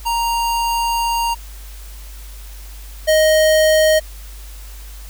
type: tone pair in turn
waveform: square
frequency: 932.3 / 624.4 Hz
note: A#5 / D#5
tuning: 0 / +6 cents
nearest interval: perfect fifth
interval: 694 cents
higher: first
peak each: -17 / -11 dBFS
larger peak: second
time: 0.05-1.35 / 3.07-4 s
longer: first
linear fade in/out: 20 ms
effects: added 50 Hz sine -32 dBFS peak until 5.09 s + white hiss -42 dBFS RMS until 5.09 s